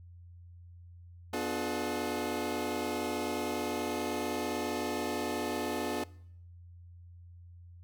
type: chord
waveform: 25% pulse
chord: B diminished seventh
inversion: none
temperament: just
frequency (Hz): 246.9 / 296.3 / 355.6 / 426.7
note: B3 / D4 / F4 / Ab4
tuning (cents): 0 / +15 / +31 / +47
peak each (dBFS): -34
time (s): 1.33-6.04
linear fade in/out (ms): 5
effects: noise-tail reverb RT60 0.7 s tail -22 dB re dry + added 87 Hz sine -49 dBFS peak until 7.83 s